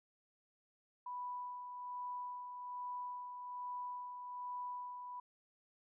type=tone with tremolo; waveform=sine; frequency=987.8 Hz; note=B5; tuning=in tune; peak=-40 dBFS; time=1.06-5.2 s; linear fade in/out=5 ms; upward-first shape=sine; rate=1.2 Hz; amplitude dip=45%; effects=none